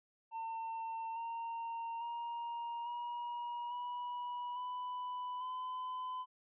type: tone with pitch steps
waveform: triangle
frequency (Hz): 904 / 921.4 / 939.1 / 957.2 / 975.6 / 994.4 / 1013.5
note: A5 / A#5 / A#5 / A#5 / B5 / B5 / B5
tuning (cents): +47 / -20 / +13 / +46 / -21 / +12 / +45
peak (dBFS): -37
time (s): 0.31-6.26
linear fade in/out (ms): 50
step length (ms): 850
effects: resampled to 8000 Hz